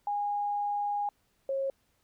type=tone pair in turn; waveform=sine; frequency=820 / 542.3 Hz; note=G#5 / C#5; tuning=-22 / -38 cents; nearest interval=perfect fifth; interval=716 cents; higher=first; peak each=-28 / -28 dBFS; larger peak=neither; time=0.07-1.09 / 1.49-1.7 s; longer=first; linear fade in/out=2 ms; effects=pink hiss -72 dBFS RMS until 2.03 s